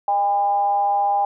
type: tone with frequency modulation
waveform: sine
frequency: 808 Hz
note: G#5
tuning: 48 cents flat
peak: -16 dBFS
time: 0.08-1.25 s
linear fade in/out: 2 ms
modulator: 199 Hz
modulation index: 0.4
effects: none